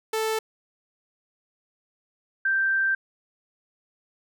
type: tone pair in turn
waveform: sawtooth / sine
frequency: 440 / 1568 Hz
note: A4 / G6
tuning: 0 / 0 cents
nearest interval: octave + minor seventh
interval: 2200 cents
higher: second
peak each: -20 dBFS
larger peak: neither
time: 0.13-0.39 / 2.45-2.95 s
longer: second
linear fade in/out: 5 ms
effects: none